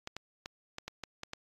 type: clicks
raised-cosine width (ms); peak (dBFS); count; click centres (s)
0.2; -22; 8; 0.074 / 0.166 / 0.459 / 0.784 / 0.88 / 1.037 / 1.234 / 1.334
effects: AAC 32 kbps